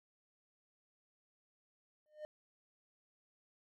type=tone with exponential growth; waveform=triangle; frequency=608 Hz; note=D#5; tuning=40 cents flat; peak=-38 dBFS; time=2.06-2.25 s; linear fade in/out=0 ms; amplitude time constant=41 ms; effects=none